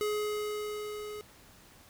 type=tone with level ramp; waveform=square; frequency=420.9 Hz; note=G#4; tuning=23 cents sharp; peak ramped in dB=-29 to -40 dBFS; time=0.01-1.21 s; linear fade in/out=0 ms; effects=pink hiss -57 dBFS RMS until 1.89 s